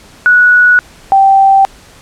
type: tone pair in turn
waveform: sine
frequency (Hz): 1468 / 779.7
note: F#6 / G5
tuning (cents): -14 / -10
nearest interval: major seventh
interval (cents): 1096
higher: first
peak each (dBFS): -3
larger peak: neither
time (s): 0.26-0.79 / 1.12-1.65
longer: neither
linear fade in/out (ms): 0
effects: pink hiss -39 dBFS RMS until 2.01 s + low-pass 10000 Hz 12 dB/octave

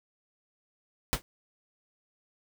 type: noise with exponential decay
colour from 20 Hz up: pink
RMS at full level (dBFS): -23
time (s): 1.13-1.22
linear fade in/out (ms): 0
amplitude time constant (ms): 19
effects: none

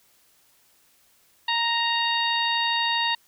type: harmonic tone with a mistuned harmonic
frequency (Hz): 932.3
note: A#5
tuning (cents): 0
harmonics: 1 / 2 / 3 / 4 / 5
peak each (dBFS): -26 / -28 / -28 / -27 / -34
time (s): 1.48-3.15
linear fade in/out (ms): 5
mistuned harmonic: 5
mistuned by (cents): -63
effects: white hiss -61 dBFS RMS until 3.27 s

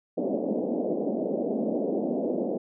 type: band-pass noise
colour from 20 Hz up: pink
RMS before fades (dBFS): -28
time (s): 0.17-2.58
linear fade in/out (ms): 10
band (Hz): 200 to 650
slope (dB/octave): 48
effects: none

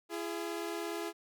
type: tone pair together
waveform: sawtooth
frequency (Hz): 338.2 / 415.4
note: E4 / G#4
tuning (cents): +44 / 0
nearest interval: major third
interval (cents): 356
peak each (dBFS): -34 / -36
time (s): 0.09-1.13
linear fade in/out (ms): 50
effects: none

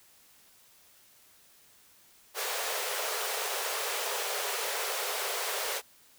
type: high-pass noise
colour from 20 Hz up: pink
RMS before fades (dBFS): -33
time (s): 2.34-5.82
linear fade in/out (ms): 50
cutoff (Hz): 400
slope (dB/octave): 96
effects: white hiss -60 dBFS RMS until 6.18 s

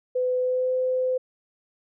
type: tone with pitch glide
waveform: sine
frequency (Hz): 504 to 511.3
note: B4 to C5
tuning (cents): +35 to -40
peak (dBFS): -21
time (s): 0.15-1.18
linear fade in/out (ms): 10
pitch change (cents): +25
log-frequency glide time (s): 0.39-0.73
effects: none

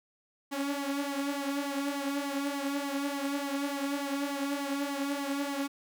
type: tone with flanger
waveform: sawtooth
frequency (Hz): 280.7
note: C#4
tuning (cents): +22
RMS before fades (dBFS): -33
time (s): 0.51-5.68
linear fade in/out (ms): 20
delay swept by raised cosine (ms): 0.95 to 4.45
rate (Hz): 3.4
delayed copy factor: +0.65
effects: none

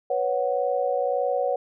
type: chord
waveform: sine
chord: B suspended second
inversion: none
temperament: just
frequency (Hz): 493.9 / 555.6 / 740.8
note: B4 / C#5 / F#5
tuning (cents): 0 / +4 / +2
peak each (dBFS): -26 / -25 / -27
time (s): 0.1-1.56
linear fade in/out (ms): 5
effects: none

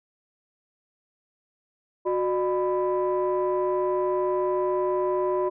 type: tone cluster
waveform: sine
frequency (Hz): 367.3 / 603 / 997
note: F#4 / D5 / B5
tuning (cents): -13 / +46 / +16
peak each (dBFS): -23 / -27 / -28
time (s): 2.05-5.5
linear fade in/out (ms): 20
effects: tanh soft clip ceiling -16 dBFS

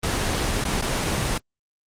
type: noise with dropouts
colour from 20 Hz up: pink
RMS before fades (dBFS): -23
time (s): 0.03-1.38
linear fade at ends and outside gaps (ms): 5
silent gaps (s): 0.641-0.65 / 0.814-0.821
effects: low-pass 9000 Hz 12 dB/octave + Opus 24 kbps

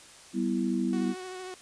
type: chord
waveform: sine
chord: E minor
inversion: first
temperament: equal with one note detuned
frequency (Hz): 193.3 / 246.9 / 329.6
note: G3 / B3 / E4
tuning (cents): -24 / 0 / 0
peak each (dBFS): -30 / -29 / -31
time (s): 0.33-1.15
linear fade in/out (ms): 50
type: tone with vibrato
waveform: sawtooth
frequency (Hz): 370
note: F#4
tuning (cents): 0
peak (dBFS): -34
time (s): 0.93-1.54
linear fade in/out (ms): 0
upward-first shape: sine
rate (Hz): 13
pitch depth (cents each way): 22
effects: white hiss -51 dBFS RMS until 1.61 s + resampled to 22050 Hz

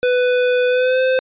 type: tone with pitch glide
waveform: square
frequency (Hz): 497.1 to 517.6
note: B4 to C5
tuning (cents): +11 to -19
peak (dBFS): -14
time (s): 0.03-1.19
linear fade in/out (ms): 0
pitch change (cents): +70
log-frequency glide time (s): 0.68-1.01
effects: resampled to 8000 Hz

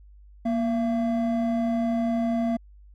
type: tone pair together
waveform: triangle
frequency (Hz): 236.1 / 676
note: A#3 / E5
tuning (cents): +22 / +43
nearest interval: octave + tritone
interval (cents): 1821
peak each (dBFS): -20 / -25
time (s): 0.45-2.57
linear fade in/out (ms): 10
effects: tanh soft clip ceiling -17 dBFS + added 50 Hz sine -47 dBFS peak until 2.94 s

